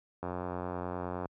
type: click train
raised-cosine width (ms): 1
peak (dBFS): -22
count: 93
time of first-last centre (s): 0.23-1.257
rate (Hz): 89.6
effects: high-pass 60 Hz 12 dB/octave